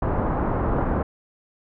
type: low-pass noise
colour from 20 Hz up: pink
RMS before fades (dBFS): -23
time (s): 0.02-1.03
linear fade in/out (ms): 5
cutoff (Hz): 1200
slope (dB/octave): 24
effects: none